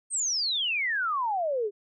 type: exponential sweep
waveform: sine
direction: down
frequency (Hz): 8690 to 392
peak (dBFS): -25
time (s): 0.1-1.71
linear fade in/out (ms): 50
effects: none